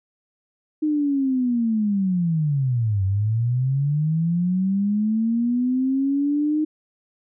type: linear two-way sweep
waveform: sine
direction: down then up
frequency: 309.6 to 94 to 309.6 Hz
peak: -18 dBFS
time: 0.82-6.65 s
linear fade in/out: 10 ms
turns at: 3.04 s
effects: none